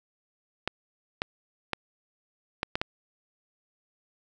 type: clicks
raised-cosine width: 0.3 ms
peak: -11 dBFS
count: 6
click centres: 0.676 / 1.219 / 1.733 / 2.631 / 2.755 / 2.815 s
effects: none